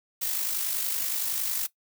blue noise with amplitude modulation, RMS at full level -27 dBFS, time 0.21-1.67 s, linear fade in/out 10 ms, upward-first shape sine, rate 50.7 Hz, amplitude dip 45%, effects noise-tail reverb RT60 0.1 s tail -17 dB re dry

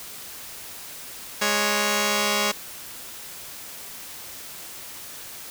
5% pulse tone pair together, 207.7 / 554 Hz, G#3 / C#5, 0 / -1 cents, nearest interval octave + perfect fourth, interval 1699 cents, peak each -12 dBFS, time 1.41-2.52 s, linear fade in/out 10 ms, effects white hiss -39 dBFS RMS until 5.5 s

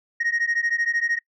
sine beating tone pair, 1864.7 / 1877.7 Hz, A#6 / A#6, 0 / +12 cents, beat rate 13 Hz, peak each -22 dBFS, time 0.2-1.19 s, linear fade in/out 10 ms, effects noise-tail reverb RT60 0.1 s tail -24 dB re dry + tanh soft clip ceiling -17 dBFS

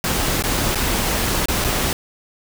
pink noise with dropouts, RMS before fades -20 dBFS, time 0.04-1.93 s, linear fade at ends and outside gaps 1 ms, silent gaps 0.424-0.438 / 0.748-0.755 / 1.457-1.484 / 1.642-1.646 s, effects none

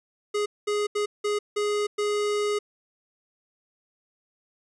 square tone bursts at uneven times, 415.3 Hz, G#4, in tune, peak -24 dBFS, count 6, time 0.34-0.46 / 0.67-0.87 / 0.95-1.06 / 1.24-1.39 / 1.56-1.87 / 1.98-2.59 s, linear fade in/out 10 ms, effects resampled to 22050 Hz

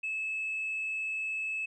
sine tone with frequency modulation, 2600 Hz, E7, 24 cents flat, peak -30 dBFS, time 0.03-1.66 s, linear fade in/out 10 ms, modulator 43.4 Hz, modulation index 0.4, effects tanh soft clip ceiling -28 dBFS

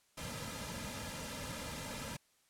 pink noise with comb filter, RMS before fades -43 dBFS, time 0.17-2.17 s, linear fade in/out 10 ms, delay 2.7 ms, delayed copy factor -0.7, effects white hiss -72 dBFS RMS until 2.49 s + low-pass 11000 Hz 12 dB/octave

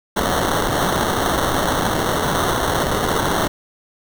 blue noise with sample-and-hold, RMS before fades -19 dBFS, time 0.16-3.48 s, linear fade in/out 10 ms, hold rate 2450 Hz, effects none

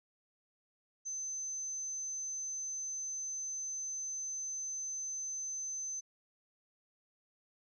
sine tone, 6150 Hz, G8, 34 cents flat, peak -37 dBFS, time 1.05-6.01 s, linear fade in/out 20 ms, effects none

